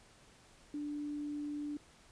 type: tone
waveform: sine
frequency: 293.7 Hz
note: D4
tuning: in tune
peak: -37 dBFS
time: 0.74-1.77 s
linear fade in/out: 2 ms
effects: pink hiss -62 dBFS RMS until 2.11 s + resampled to 22050 Hz